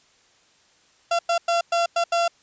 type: tone bursts at uneven times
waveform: 35% pulse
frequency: 683 Hz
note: F5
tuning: 39 cents flat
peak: -17 dBFS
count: 6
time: 1.11-1.19 / 1.29-1.38 / 1.48-1.61 / 1.72-1.86 / 1.96-2.04 / 2.12-2.28 s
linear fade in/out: 5 ms
effects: white hiss -59 dBFS RMS until 2.42 s + resampled to 16000 Hz